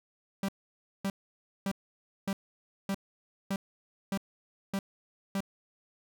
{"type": "tone bursts", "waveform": "45% pulse", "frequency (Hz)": 195.8, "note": "G3", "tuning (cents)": -2, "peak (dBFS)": -29, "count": 9, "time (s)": [0.43, 5.405], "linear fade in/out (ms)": 2, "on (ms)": 55, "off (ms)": 560, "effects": []}